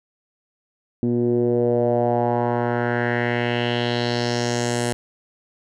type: tone with low-pass filter sweep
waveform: 10% pulse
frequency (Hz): 120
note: B2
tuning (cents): -49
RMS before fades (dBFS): -21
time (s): 1.03-4.93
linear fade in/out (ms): 0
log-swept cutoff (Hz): 280 to 9200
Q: 2.9
effects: none